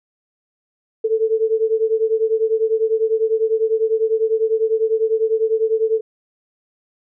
sine beating tone pair, 440 / 450 Hz, A4 / A4, 0 / +39 cents, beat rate 10 Hz, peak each -17 / -19 dBFS, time 1.04-6.01 s, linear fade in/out 10 ms, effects none

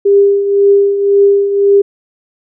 sine tone with tremolo, 400.4 Hz, G4, 37 cents sharp, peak -3 dBFS, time 0.05-1.82 s, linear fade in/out 10 ms, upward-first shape triangle, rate 1.9 Hz, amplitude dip 65%, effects none

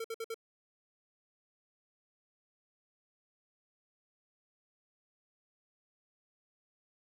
square tone bursts, 453.3 Hz, A#4, 48 cents flat, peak -37 dBFS, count 4, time 0-0.344 s, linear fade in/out 5 ms, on 44 ms, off 56 ms, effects none

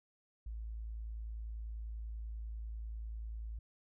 sine tone, 55.1 Hz, A1, 3 cents sharp, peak -40 dBFS, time 0.46-3.59 s, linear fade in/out 5 ms, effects none

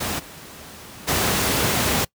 pink noise with level steps, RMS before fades -25 / -40 / -20 dBFS, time 0-2.05 s, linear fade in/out 10 ms, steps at 0.18 / 1.07 s, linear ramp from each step 20 ms, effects noise-tail reverb RT60 0.1 s tail -23 dB re dry + high-pass 80 Hz 12 dB/octave

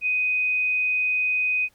sine tone, 2500 Hz, D#7, 8 cents sharp, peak -20 dBFS, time 0.01-1.69 s, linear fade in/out 50 ms, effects pink hiss -62 dBFS RMS until 1.74 s

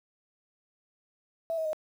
sine tone with pitch steps, 659.3 / 639.8 / 620.9 Hz, E5 / D#5 / D#5, 0 / +48 / -4 cents, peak -28 dBFS, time 1.5-1.731 s, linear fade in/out 0 ms, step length 77 ms, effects 9-bit

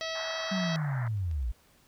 harmonic tone, 648 Hz, E5, 30 cents flat, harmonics 1 / 2 / 3 / 4 / 5 / 6 / 7 / 8 / 9, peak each -36 / -43 / -39 / -45 / -41 / -42 / -43 / -46 / -48 dBFS, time 0.01-0.76 s, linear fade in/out 0 ms
white band-pass noise, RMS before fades -42 dBFS, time 0.15-1.08 s, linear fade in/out 2 ms, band 580 to 2000 Hz, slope 96 dB/octave
sine linear sweep, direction down, 196 to 51.7 Hz, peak -28 dBFS, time 0.51-1.52 s, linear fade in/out 10 ms
clicks, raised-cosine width 0.2 ms, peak -40 / -37 / -43 / -43 / -45 / -38 / -46 dBFS, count 7, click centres 0.651 / 0.684 / 0.755 / 1.068 / 1.173 / 1.313 / 1.428 s
effects pink hiss -63 dBFS RMS until 1.87 s

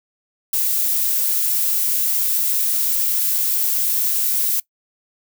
violet noise, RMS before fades -19 dBFS, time 0.53-4.6 s, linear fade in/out 5 ms, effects noise-tail reverb RT60 0.1 s tail -22 dB re dry

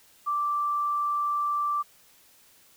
sine tone, 1172 Hz, D6, 4 cents flat, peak -24 dBFS, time 0.26-1.83 s, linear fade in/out 20 ms, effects white hiss -58 dBFS RMS until 2.76 s

